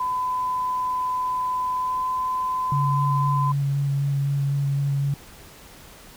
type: tone with pitch glide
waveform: sine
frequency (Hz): 1008 to 1017.4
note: B5 to C6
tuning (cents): +35 to -49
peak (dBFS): -22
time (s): 0-3.52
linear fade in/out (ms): 5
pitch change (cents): +16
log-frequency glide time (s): 1.73-2.04
type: tone with vibrato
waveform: sine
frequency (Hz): 140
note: C#3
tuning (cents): +18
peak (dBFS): -20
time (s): 2.72-5.14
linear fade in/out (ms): 2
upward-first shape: square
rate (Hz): 3.9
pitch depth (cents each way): 9
effects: pink hiss -46 dBFS RMS until 6.16 s